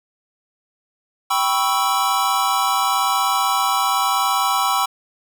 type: chord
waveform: square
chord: C# half-diminished seventh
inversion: second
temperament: equal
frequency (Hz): 784 / 987.8 / 1108.7 / 1318.5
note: G5 / B5 / C#6 / E6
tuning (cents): 0 / 0 / 0 / 0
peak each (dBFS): -23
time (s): 1.3-4.86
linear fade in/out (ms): 10
effects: none